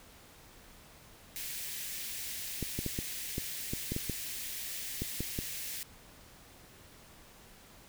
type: high-pass noise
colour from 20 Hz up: white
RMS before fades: -40 dBFS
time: 1.36-5.83 s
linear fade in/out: 0 ms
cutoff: 1700 Hz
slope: 48 dB/octave
type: clicks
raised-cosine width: 3 ms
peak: -21 dBFS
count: 12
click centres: 2.627 / 2.79 / 2.863 / 2.989 / 3.381 / 3.735 / 3.92 / 3.964 / 4.097 / 5.02 / 5.206 / 5.389 s
effects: pink hiss -56 dBFS RMS until 7.88 s